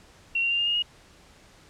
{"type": "tone with pitch steps", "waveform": "sine", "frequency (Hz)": [2735, 2762, 2789, 2817, 2845, 2873], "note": ["F7", "F7", "F7", "F7", "F7", "F7"], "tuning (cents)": [-37, -20, -3, 14, 31, 48], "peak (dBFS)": -22, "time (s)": [0.35, 0.824], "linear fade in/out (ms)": 5, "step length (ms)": 79, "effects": ["pink hiss -54 dBFS RMS until 1.69 s", "low-pass 8000 Hz 12 dB/octave"]}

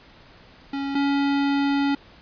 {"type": "tone pair in turn", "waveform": "square", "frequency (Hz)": [277.2, 280.6], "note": ["C#4", "C#4"], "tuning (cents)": [0, 21], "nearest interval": "unison", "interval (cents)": 21, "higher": "second", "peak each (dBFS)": [-26, -20], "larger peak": "second", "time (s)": [[0.73, 0.95], [0.95, 1.95]], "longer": "second", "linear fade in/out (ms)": 5, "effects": ["pink hiss -50 dBFS RMS until 2.21 s", "resampled to 11025 Hz"]}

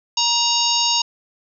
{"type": "harmonic tone with a mistuned harmonic", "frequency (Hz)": 942, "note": "A#5", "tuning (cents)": 18, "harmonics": [1, 3, 4, 5, 6, 7], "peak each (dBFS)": [-23, -23, -23, -23, -23, -23], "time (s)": [0.17, 1.02], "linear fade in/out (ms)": 5, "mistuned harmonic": 6, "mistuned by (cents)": -89, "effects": []}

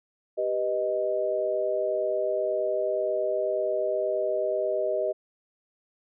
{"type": "chord", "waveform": "sine", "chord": "G augmented", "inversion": "none", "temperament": "equal", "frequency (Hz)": [392, 493.9, 622.3], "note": ["G4", "B4", "D#5"], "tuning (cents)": [0, 0, 0], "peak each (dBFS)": [-30, -31, -26], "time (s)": [0.37, 5.13], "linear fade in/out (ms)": 20, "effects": []}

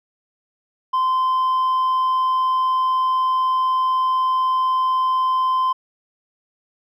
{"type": "tone with hard clipping", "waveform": "triangle", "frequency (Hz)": 1034, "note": "C6", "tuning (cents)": -21, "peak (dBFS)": -15, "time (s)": [0.93, 5.73], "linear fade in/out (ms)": 10, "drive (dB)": 1, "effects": []}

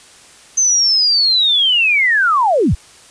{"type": "linear sweep", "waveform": "sine", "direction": "down", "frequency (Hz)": [6272, 33], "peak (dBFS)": -10, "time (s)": [0.57, 2.75], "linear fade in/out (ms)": 10, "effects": ["white hiss -43 dBFS RMS until 3.1 s", "resampled to 22050 Hz"]}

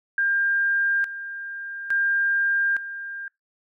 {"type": "tone with tremolo", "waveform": "sine", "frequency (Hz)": 1600, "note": "G6", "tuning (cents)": 35, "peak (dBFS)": -19, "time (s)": [0.18, 3.28], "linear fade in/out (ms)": 2, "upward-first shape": "square", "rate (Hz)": 0.58, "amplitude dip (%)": 75, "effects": ["noise-tail reverb RT60 0.2 s tail -25 dB re dry"]}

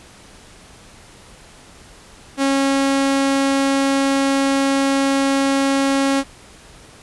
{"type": "tone", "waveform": "sawtooth", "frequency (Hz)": 273.7, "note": "C#4", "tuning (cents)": -22, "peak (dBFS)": -11, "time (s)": [2.37, 6.24], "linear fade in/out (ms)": 50, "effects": ["pink hiss -44 dBFS RMS until 7.02 s", "resampled to 24000 Hz"]}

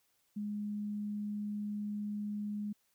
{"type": "tone", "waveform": "sine", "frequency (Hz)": 207.7, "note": "G#3", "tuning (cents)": 0, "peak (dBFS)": -35, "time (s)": [0.36, 2.73], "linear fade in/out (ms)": 10, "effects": ["white hiss -75 dBFS RMS until 2.94 s"]}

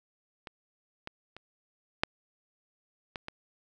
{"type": "clicks", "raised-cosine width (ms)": 0.3, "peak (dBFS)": [-25, -22, -29, -8, -20, -22], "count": 6, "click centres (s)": [0.472, 1.074, 1.366, 2.035, 3.158, 3.284], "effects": []}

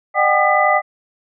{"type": "tone cluster", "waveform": "sine", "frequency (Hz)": [606, 744, 795, 1216, 1997], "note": ["D#5", "F#5", "G5", "D#6", "B6"], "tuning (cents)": [-46, 9, 24, -40, 19], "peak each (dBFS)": -18, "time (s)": [0.14, 0.82], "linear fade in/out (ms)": 50, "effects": []}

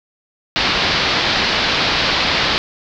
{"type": "low-pass noise", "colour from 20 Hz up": "white", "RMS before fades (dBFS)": -17, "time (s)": [0.56, 2.58], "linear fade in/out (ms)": 0, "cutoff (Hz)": 4800, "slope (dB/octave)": 48, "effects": []}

